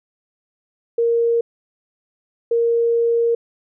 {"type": "tone pair in turn", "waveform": "sine", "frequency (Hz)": [466.2, 466.2], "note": ["A#4", "A#4"], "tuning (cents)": [0, 0], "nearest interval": "unison", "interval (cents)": 0, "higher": "neither", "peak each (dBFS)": -14, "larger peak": "neither", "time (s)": [[0.98, 1.41], [2.51, 3.35]], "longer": "second", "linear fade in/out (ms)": 5, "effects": []}